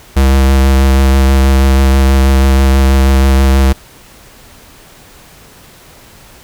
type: tone with vibrato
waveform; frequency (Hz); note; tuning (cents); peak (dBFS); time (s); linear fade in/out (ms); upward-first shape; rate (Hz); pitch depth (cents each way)
square; 67; C2; +42; -6; 0.16-3.73; 10; sine; 6.2; 18
effects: pink hiss -39 dBFS RMS until 6.43 s